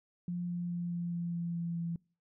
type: tone with pitch steps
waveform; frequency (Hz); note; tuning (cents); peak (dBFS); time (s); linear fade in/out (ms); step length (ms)
sine; 175.7 / 174.69 / 173.68 / 172.68 / 171.69 / 170.7 / 169.72 / 168.74; F3 / F3 / F3 / F3 / F3 / F3 / F3 / E3; +11 / +1 / -9 / -19 / -29 / -39 / -49 / +41; -33; 0.28-1.96; 2; 210
effects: noise-tail reverb RT60 0.4 s tail -26 dB re dry